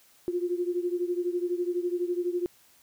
sine beating tone pair, 350 / 362 Hz, F4 / F#4, +4 / -38 cents, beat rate 12 Hz, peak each -28 / -31 dBFS, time 0.28-2.46 s, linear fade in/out 0 ms, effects white hiss -60 dBFS RMS until 2.82 s

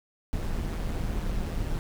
brown noise with amplitude modulation, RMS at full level -27 dBFS, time 0.33-1.79 s, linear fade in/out 0 ms, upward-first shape sine, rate 164 Hz, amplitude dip 55%, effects none

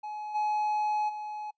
triangle tone with level steps, 846 Hz, G#5, 32 cents sharp, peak -33 / -24 / -33 dBFS, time 0.03-1.51 s, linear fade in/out 10 ms, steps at 0.34 / 1.08 s, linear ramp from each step 20 ms, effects noise-tail reverb RT60 0.1 s tail -23 dB re dry + resampled to 16000 Hz

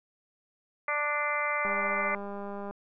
harmonic tone, 294.3 Hz, D4, 4 cents sharp, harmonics 2 / 3 / 4 / 5 / 6 / 7 / 8, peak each -35 / -38 / -32 / -37 / -41 / -31 / -38 dBFS, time 0.88-2.15 s, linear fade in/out 2 ms
click train, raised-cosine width 1 ms, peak -26 dBFS, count 214, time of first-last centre 1.65-2.71 s, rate 201 Hz
effects none

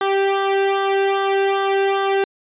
sawtooth tone with flanger, 392 Hz, G4, in tune, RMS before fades -18 dBFS, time 0.01-2.24 s, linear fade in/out 2 ms, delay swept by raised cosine 0.4 to 0.94 ms, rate 2.5 Hz, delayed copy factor -0.8, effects resampled to 8000 Hz

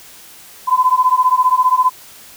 sine beating tone pair, 1007 / 1022 Hz, B5 / C6, +33 / -41 cents, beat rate 15 Hz, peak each -13 dBFS, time 0.67-1.9 s, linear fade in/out 20 ms, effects white hiss -40 dBFS RMS until 2.36 s

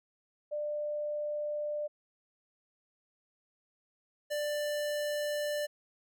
sine / square tone pair in turn, 595 / 590.9 Hz, D5 / D5, +22 / +10 cents, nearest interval unison, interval 12 cents, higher first, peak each -32 / -32 dBFS, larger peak neither, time 0.51-1.88 / 4.3-5.67 s, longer neither, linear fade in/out 20 ms, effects none

